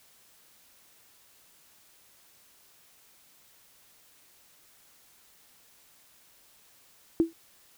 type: tone with exponential decay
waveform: sine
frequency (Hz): 329.6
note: E4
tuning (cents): 0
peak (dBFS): -15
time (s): 7.2-7.33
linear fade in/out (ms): 0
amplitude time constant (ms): 27
effects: white hiss -60 dBFS RMS until 7.77 s